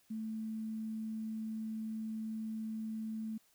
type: tone with quantisation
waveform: sine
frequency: 219.9 Hz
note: A3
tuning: 1 cent flat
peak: -37 dBFS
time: 0.1-3.38 s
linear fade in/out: 10 ms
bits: 11
effects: white hiss -70 dBFS RMS until 3.54 s